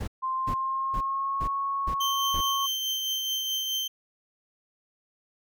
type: noise bursts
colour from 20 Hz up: brown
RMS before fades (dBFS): -32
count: 6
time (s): 0-2.412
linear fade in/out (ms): 10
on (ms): 77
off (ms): 390
type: tone with pitch glide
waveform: sine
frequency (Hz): 1046.5 to 1102.3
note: C6 to C#6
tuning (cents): 0 to -10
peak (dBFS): -26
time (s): 0.22-2.67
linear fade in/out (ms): 20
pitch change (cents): +90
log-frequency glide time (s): 0.35-1.49
type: tone with tremolo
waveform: 35% pulse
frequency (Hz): 3118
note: G7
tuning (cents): -10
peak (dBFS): -24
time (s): 2-3.88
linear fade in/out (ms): 10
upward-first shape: triangle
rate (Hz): 4.7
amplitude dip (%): 35
effects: none